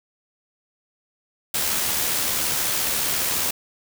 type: noise with amplitude modulation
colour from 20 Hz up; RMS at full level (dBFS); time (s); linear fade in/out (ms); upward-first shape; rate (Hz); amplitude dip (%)
white; -22; 1.54-3.51; 5; sine; 74.6; 30
effects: none